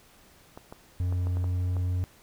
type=clicks; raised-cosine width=1 ms; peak=-27 dBFS; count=7; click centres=0.575 / 0.725 / 1.125 / 1.27 / 1.37 / 1.442 / 1.767 s
type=tone with pitch glide; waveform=triangle; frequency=89.7 to 90.32 Hz; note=F2 to F#2; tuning=+47 to -41 cents; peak=-23 dBFS; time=1-2.04 s; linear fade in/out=0 ms; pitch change=+12 cents; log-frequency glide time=1.16-1.7 s
effects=pink hiss -57 dBFS RMS until 2.22 s